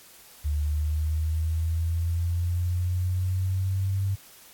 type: linear sweep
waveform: sine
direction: up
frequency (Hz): 73.42 to 98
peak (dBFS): -23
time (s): 0.44-4.16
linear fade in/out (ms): 20
effects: white hiss -51 dBFS RMS until 4.53 s + AAC 64 kbps